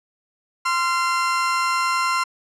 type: tone pair together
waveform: 35% pulse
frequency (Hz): 1040.6 / 1371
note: C6 / F6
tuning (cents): -10 / -32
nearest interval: perfect fourth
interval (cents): 478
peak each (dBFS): -19 / -21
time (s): 0.65-2.24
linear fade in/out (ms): 10
effects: low-pass 8000 Hz 12 dB/octave